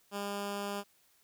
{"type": "tone", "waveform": "10% pulse", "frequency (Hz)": 201.9, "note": "G#3", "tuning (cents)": -49, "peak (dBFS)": -27, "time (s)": [0.11, 0.84], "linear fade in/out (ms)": 50, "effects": ["white hiss -68 dBFS RMS until 1.23 s"]}